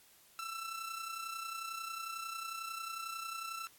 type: tone with amplitude modulation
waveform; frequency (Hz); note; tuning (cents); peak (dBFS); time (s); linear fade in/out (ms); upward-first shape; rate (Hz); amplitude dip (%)
sawtooth; 1335; E6; +22; -34; 0.39-3.67; 0; sine; 31.1; 55
effects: white hiss -63 dBFS RMS until 3.78 s + AAC 64 kbps